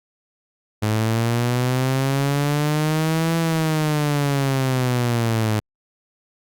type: linear two-way sweep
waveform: sawtooth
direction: up then down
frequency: 106 to 166.2 to 106 Hz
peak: -14 dBFS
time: 0.82-5.6 s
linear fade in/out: 10 ms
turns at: 3.37 s
effects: Opus 48 kbps